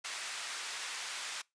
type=band-pass noise; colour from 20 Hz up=pink; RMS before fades=-41 dBFS; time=0.04-1.42 s; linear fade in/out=10 ms; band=1400 to 9100 Hz; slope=12 dB/octave; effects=noise-tail reverb RT60 0.2 s tail -23 dB re dry + resampled to 22050 Hz